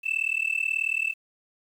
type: tone with amplitude modulation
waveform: sine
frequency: 2645 Hz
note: E7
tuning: 5 cents sharp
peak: -18 dBFS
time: 0.03-1.14 s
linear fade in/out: 50 ms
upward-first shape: sine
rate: 38.4 Hz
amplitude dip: 100%
effects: tanh soft clip ceiling -19 dBFS + 9-bit